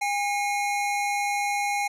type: tone pair together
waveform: square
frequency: 813 / 2162 Hz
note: G#5 / C#7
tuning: -37 / -44 cents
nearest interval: octave + perfect fourth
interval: 1693 cents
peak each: -26 / -30 dBFS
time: 0.01-1.88 s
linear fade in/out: 10 ms
effects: low-pass 12000 Hz 12 dB/octave